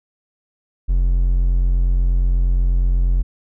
triangle tone, 44.19 Hz, F1, 21 cents sharp, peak -11 dBFS, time 0.88-3.23 s, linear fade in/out 20 ms, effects none

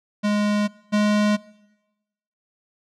square tone pair in turn, 207.7 / 209 Hz, G#3 / G#3, 0 / +11 cents, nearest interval unison, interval 11 cents, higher second, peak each -19 / -17 dBFS, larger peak second, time 0.23-0.68 / 0.92-1.37 s, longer neither, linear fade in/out 20 ms, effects noise-tail reverb RT60 1.0 s tail -22 dB re dry + low-pass 6000 Hz 12 dB/octave

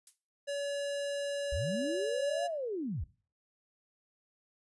violet noise with exponential decay, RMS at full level -44 dBFS, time 0.07-0.19 s, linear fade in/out 2 ms, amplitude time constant 24 ms
square tone, 568 Hz, C#5, 42 cents sharp, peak -34 dBFS, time 0.47-2.48 s, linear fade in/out 20 ms
sine linear two-way sweep, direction up then down, 51.91 to 708 to 51.91 Hz, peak -33 dBFS, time 1.52-3.04 s, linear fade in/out 5 ms, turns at 2.46 s
effects noise-tail reverb RT60 0.4 s tail -20 dB re dry + resampled to 24000 Hz

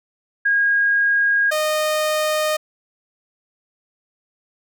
sine / sawtooth tone pair in turn, 1633 / 615.4 Hz, G#6 / D#5, -30 / -19 cents, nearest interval octave + perfect fourth, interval 1689 cents, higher first, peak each -14 dBFS, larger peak neither, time 0.45-1.51 / 1.51-2.57 s, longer neither, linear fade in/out 10 ms, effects none

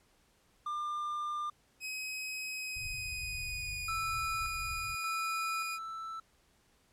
triangle tone, 1198 Hz, D6, 34 cents sharp, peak -32 dBFS, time 0.66-1.5 s, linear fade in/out 5 ms
sawtooth tone with pitch glide, 2535 to 2453 Hz, D#7 to D#7, +32 to -25 cents, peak -34 dBFS, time 1.8-5.79 s, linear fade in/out 50 ms, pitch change -57 cents, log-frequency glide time 2.53-3.94 s
pink low-pass noise, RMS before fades -46 dBFS, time 2.76-4.95 s, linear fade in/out 5 ms, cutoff 130 Hz, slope 48 dB/octave
triangle tone with tremolo, 1323 Hz, E6, 6 cents sharp, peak -32 dBFS, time 3.88-6.2 s, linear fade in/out 5 ms, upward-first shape square, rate 0.86 Hz, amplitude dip 45%
effects pink hiss -69 dBFS RMS until 6.92 s + low-pass 12000 Hz 12 dB/octave

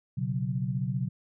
sine chord, B suspended second, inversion none, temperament equal, 123.47 / 138.59 / 185 Hz, B2 / C#3 / F#3, 0 / 0 / 0 cents, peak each -31 / -31 / -33 dBFS, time 0.17-1.09 s, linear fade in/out 10 ms, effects none

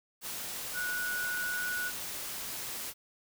sine tone in noise, 1467 Hz, F#6, 15 cents flat, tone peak -32 dBFS, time 0.73-1.92 s, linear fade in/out 50 ms, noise white, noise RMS -39 dBFS, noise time 0.21-2.94 s, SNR +4 dB, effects none

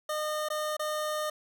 25% pulse tone with dropouts, 610 Hz, D#5, 34 cents flat, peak -26 dBFS, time 0.09-1.3 s, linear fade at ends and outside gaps 5 ms, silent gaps 0.487-0.501 / 0.768-0.794 s, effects none

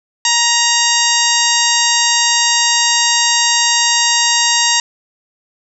harmonic tone with a mistuned harmonic, 940 Hz, A#5, 14 cents sharp, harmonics 1 / 2 / 3 / 4 / 5 / 6 / 7 / 8, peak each -19 / -19 / -19 / -19 / -19 / -19 / -19 / -19 dBFS, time 0.25-4.8 s, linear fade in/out 2 ms, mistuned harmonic 7, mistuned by -21 cents, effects none

